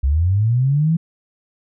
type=linear sweep; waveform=sine; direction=up; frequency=63.3 to 168.1 Hz; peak=-13 dBFS; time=0.03-0.97 s; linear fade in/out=10 ms; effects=none